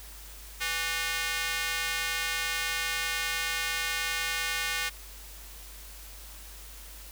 square tone with high-pass filter, 164.81 Hz, E3, in tune, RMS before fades -31 dBFS, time 0.6-4.9 s, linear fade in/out 20 ms, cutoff 1900 Hz, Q 1.4, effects added 50 Hz sine -46 dBFS peak until 7.11 s + white hiss -48 dBFS RMS until 7.11 s

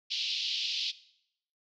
pink band-pass noise, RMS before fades -33 dBFS, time 0.1-0.92 s, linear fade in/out 20 ms, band 2800 to 5000 Hz, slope 48 dB/octave, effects noise-tail reverb RT60 0.7 s tail -17 dB re dry

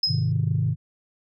sine tone with exponential decay, 5110 Hz, D#8, 45 cents sharp, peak -16 dBFS, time 0.03-0.32 s, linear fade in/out 5 ms, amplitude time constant 61 ms
sine chord, Ab major, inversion none, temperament equal with one note detuned, 103.83 / 128.42 / 155.56 Hz, Ab2 / C3 / Eb3, 0 / -32 / 0 cents, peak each -24 dBFS, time 0.07-0.76 s, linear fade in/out 50 ms
effects tanh soft clip ceiling -12 dBFS

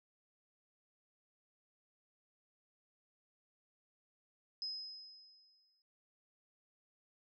sine tone with exponential decay, 5080 Hz, D#8, 35 cents sharp, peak -37 dBFS, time 4.62-5.82 s, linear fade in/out 1 ms, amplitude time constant 260 ms, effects none

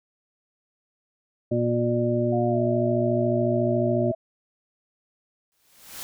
harmonic tone, 119.6 Hz, A#2, 45 cents sharp, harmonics 1 / 2 / 3 / 5, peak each -26 / -26 / -26 / -26 dBFS, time 1.51-4.12 s, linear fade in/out 10 ms
sine tone with pitch glide, 711 to 652 Hz, F5 to E5, +31 to -19 cents, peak -28 dBFS, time 2.32-4.15 s, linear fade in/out 10 ms, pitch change -150 cents, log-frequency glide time 2.5-2.59 s
white noise with exponential growth, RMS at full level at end -34 dBFS, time 5.52-6.03 s, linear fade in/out 0 ms, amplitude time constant 110 ms
effects none

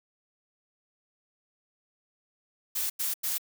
blue noise bursts, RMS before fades -30 dBFS, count 3, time 2.75-3.382 s, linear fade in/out 10 ms, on 150 ms, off 91 ms, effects none

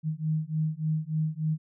sine beating tone pair, 154.7 / 158.1 Hz, D#3 / D#3, -10 / +28 cents, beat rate 3.4 Hz, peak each -29 dBFS, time 0.03-1.58 s, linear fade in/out 50 ms, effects none

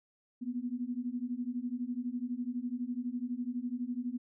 sine beating tone pair, 238.5 / 250.5 Hz, A#3 / B3, +40 / +25 cents, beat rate 12 Hz, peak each -37 / -36 dBFS, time 0.41-4.18 s, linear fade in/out 20 ms, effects none

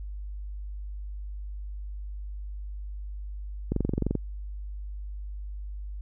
click train, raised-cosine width 3 ms, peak -13 dBFS, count 11, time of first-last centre 3.72-4.153 s, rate 23.1 Hz, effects added 50 Hz sine -34 dBFS peak until 6.01 s

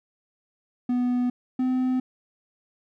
triangle tone pair in turn, 246.9 / 255.8 Hz, B3 / C4, 0 / -39 cents, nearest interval minor second, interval 61 cents, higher second, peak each -19 dBFS, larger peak neither, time 0.89-1.3 / 1.59-2 s, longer neither, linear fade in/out 5 ms, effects none

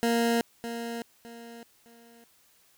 20% pulse tone with echo, 233.1 Hz, A#3, in tune, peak -18 dBFS, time 0.03-0.41 s, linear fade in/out 0 ms, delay 610 ms, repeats 3, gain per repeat -10 dB, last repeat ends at 2.24 s, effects white hiss -63 dBFS RMS until 2.77 s

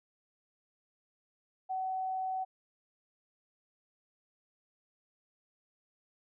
sine tone, 754 Hz, F#5, 32 cents sharp, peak -32 dBFS, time 1.69-2.45 s, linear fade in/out 20 ms, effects none

